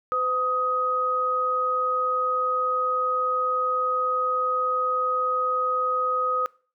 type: tone pair together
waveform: sine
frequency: 508.5 / 1255 Hz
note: C5 / D#6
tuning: -50 / +15 cents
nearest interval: octave + major third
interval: 1565 cents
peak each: -29 / -22 dBFS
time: 0.12-6.46 s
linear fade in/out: 0 ms
effects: noise-tail reverb RT60 0.4 s tail -22 dB re dry